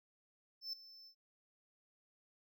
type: tone with ADSR envelope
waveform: triangle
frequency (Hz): 5290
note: E8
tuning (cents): +5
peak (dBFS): -37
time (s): 0.61-1.15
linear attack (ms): 120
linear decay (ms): 5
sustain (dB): -17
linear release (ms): 82
effects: none